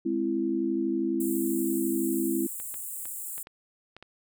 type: chord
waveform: sine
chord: Ab augmented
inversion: none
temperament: equal with one note detuned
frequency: 207.7 / 261.6 / 333.7 Hz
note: Ab3 / C4 / E4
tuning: 0 / 0 / +21 cents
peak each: -33 / -30 / -27 dBFS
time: 0.05-2.47 s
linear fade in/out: 10 ms
type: high-pass noise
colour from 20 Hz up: pink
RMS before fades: -37 dBFS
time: 1.2-3.43 s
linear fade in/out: 5 ms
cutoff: 7400 Hz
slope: 96 dB/octave
type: clicks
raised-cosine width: 0.3 ms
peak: -29 dBFS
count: 7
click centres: 2.6 / 2.742 / 3.055 / 3.38 / 3.471 / 3.966 / 4.026 s
effects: none